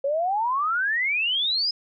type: exponential sweep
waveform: sine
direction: up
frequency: 539 to 5120 Hz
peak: -21 dBFS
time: 0.04-1.71 s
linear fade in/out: 5 ms
effects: none